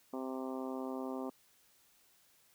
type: harmonic tone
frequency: 130.81 Hz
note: C3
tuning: in tune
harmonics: 2 / 3 / 4 / 5 / 6 / 7 / 8 / 9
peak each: -40 / -44 / -46 / -48 / -50 / -51 / -52 / -53 dBFS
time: 0.13-1.3 s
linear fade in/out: 5 ms
effects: white hiss -68 dBFS RMS until 2.54 s